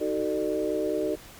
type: tone cluster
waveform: sine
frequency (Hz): 312.9 / 378.1 / 447.6 / 598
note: D#4 / F#4 / A4 / D5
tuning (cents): +10 / +38 / +30 / +31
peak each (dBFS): -30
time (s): 0-1.16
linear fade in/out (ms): 20
effects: pink hiss -47 dBFS RMS until 1.39 s + MP3 96 kbps